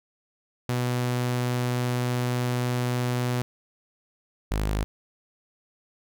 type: tone pair in turn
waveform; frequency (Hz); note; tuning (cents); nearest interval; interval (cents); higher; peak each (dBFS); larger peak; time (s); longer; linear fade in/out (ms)
sawtooth; 123.47 / 51.91; B2 / G#1; 0 / 0; octave + minor third; 1500; first; -20; neither; 0.69-3.42 / 4.51-4.84; first; 0
effects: none